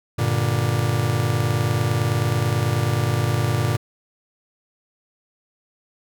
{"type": "chord", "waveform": "45% pulse", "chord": "G minor", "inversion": "none", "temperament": "just", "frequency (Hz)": [98, 117.6, 147], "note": ["G2", "Bb2", "D3"], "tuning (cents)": [0, 16, 2], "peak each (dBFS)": [-25, -21, -25], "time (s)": [0.18, 3.77], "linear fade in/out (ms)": 10, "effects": []}